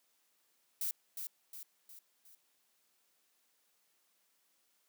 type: noise with echo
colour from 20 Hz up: violet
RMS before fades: -36 dBFS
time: 0.81-0.91 s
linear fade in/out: 2 ms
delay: 360 ms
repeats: 4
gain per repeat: -6 dB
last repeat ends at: 2.35 s
effects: white hiss -75 dBFS RMS until 4.88 s + high-pass 200 Hz 12 dB/octave